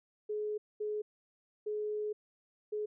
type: tone bursts at uneven times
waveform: sine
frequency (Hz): 422.7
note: G#4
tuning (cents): +31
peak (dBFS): -33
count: 4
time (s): 0.29-0.58 / 0.8-1.02 / 1.66-2.13 / 2.72-2.86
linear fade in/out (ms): 10
effects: none